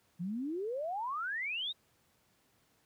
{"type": "exponential sweep", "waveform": "sine", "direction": "up", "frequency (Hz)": [164.81, 3856], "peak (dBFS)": -34, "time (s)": [0.19, 1.73], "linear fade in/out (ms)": 20, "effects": ["pink hiss -71 dBFS RMS until 2.85 s", "high-pass 80 Hz 12 dB/octave"]}